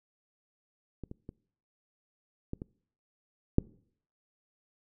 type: clicks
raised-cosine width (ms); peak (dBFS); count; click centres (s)
3; -27 / -29 / -29 / -22 / -26 / -8; 6; 1.037 / 1.114 / 1.291 / 2.534 / 2.619 / 3.584
effects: noise-tail reverb RT60 0.6 s tail -24 dB re dry